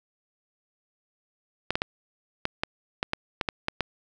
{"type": "clicks", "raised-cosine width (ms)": 0.3, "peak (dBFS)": -9, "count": 11, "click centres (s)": [1.706, 1.755, 1.819, 2.454, 2.635, 3.029, 3.134, 3.412, 3.488, 3.684, 3.807], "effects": []}